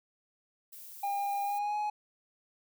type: noise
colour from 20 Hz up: violet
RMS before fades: -48 dBFS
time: 0.72-1.59 s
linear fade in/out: 10 ms
type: tone with pitch glide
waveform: triangle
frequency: 804 to 839.6 Hz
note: G5 to G#5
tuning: +44 to +19 cents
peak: -28 dBFS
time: 1.03-1.9 s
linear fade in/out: 5 ms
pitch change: +75 cents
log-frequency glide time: 1.43-1.77 s
effects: none